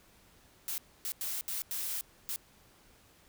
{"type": "noise bursts at uneven times", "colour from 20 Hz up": "blue", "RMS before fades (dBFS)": -36, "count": 6, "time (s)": [[0.68, 0.78], [1.05, 1.12], [1.21, 1.41], [1.48, 1.62], [1.71, 2.01], [2.29, 2.36]], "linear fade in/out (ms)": 0, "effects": ["pink hiss -62 dBFS RMS until 3.28 s"]}